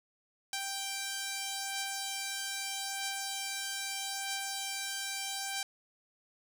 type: beating tone pair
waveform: 5% pulse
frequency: 784 / 784.79 Hz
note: G5 / G5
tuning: 0 / +2 cents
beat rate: 0.79 Hz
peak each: -32 / -24 dBFS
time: 0.53-5.63 s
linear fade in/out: 2 ms
effects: none

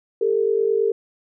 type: tone pair together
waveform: sine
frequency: 402.2 / 451.5 Hz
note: G4 / A4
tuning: +44 / +45 cents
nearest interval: major second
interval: 201 cents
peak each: -20 / -19 dBFS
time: 0.21-0.92 s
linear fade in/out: 5 ms
effects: none

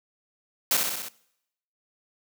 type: noise with echo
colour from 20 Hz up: white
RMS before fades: -22 dBFS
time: 0.71-0.77 s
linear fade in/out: 2 ms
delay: 63 ms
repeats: 5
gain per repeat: -3 dB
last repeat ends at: 1.085 s
effects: noise-tail reverb RT60 0.8 s tail -22 dB re dry + high-pass 200 Hz 12 dB/octave

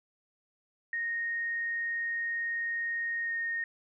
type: tone with pitch glide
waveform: sine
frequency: 1859 to 1848.3 Hz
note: A#6 to A#6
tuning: -5 to -15 cents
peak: -30 dBFS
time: 0.93-3.64 s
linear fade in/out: 2 ms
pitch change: -10 cents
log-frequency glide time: 3.24-3.31 s
effects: none

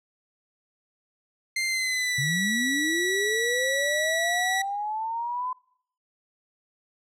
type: tone with pitch glide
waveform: sawtooth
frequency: 2093 to 1941.6 Hz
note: C7 to B6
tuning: 0 to -30 cents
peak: -21 dBFS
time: 1.56-4.62 s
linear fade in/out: 5 ms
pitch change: -130 cents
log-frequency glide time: 1.66-2.28 s
type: linear sweep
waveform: sine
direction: up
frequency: 129.3 to 1021 Hz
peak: -27 dBFS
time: 2.18-5.53 s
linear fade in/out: 5 ms
effects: noise-tail reverb RT60 0.7 s tail -26 dB re dry + low-pass 10000 Hz 12 dB/octave

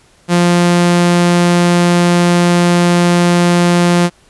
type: tone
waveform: sawtooth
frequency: 174.61 Hz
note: F3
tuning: in tune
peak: -4 dBFS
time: 0.28-4.1 s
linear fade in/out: 50 ms
effects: pink hiss -49 dBFS RMS until 4.29 s + resampled to 24000 Hz

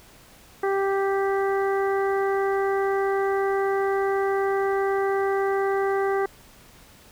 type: harmonic tone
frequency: 392 Hz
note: G4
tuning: in tune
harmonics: 1 / 2 / 3 / 4 / 5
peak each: -22 / -28 / -32 / -34 / -36 dBFS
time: 0.63-6.26 s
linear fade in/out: 5 ms
effects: pink hiss -51 dBFS RMS until 7.11 s

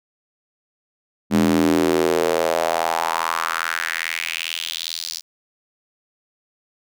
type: tone with high-pass filter sweep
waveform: square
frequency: 41.2 Hz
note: E1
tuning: in tune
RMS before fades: -21 dBFS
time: 1.3-5.22 s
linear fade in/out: 50 ms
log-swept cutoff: 210 to 5100 Hz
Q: 3.4
effects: none

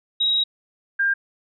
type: tone pair in turn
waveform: sine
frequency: 3818 / 1599.3 Hz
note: A#7 / G6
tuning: +41 / +34 cents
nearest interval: octave + minor third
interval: 1507 cents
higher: first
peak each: -17 dBFS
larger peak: neither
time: 0.2-0.44 / 0.99-1.14 s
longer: first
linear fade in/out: 10 ms
effects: none

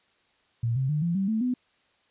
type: tone with pitch steps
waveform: sine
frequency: 116.54 / 132.33 / 150.26 / 170.62 / 193.74 / 220 / 249.8 Hz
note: A#2 / C3 / D3 / F3 / G3 / A3 / B3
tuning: 0 / +20 / +40 / -40 / -20 / 0 / +20 cents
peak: -23 dBFS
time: 0.63-1.54 s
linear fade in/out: 5 ms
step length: 130 ms
effects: white hiss -66 dBFS RMS until 2.1 s + resampled to 8000 Hz

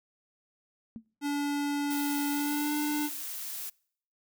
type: tone with exponential decay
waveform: sine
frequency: 226.6 Hz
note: A#3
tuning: 49 cents flat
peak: -34 dBFS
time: 0.96-1.06 s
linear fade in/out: 0 ms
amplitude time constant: 20 ms
type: tone with pitch glide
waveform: square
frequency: 287.7 to 297 Hz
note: D4 to D4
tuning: -36 to +20 cents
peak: -29 dBFS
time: 1.21-3.1 s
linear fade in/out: 50 ms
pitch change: +56 cents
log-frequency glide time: 2.31-2.74 s
type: noise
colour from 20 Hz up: blue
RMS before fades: -38 dBFS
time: 1.9-3.7 s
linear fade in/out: 10 ms
effects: noise-tail reverb RT60 0.6 s tail -26 dB re dry

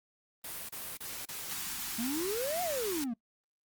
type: noise bursts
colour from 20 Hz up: white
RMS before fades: -41 dBFS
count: 4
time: 0.44-1.536 s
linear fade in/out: 5 ms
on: 250 ms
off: 32 ms
type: band-stop noise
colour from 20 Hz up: white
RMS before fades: -38 dBFS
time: 1.51-3.04 s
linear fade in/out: 0 ms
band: 380 to 760 Hz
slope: 48 dB/octave
type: exponential two-way sweep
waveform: triangle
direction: up then down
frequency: 220 to 740 to 220 Hz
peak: -30 dBFS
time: 1.98-3.14 s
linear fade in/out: 10 ms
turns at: 2.62 s
effects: noise-tail reverb RT60 0.1 s tail -23 dB re dry + Opus 32 kbps

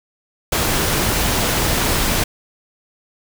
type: noise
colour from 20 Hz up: pink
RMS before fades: -18 dBFS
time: 0.52-2.24 s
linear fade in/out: 5 ms
effects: none

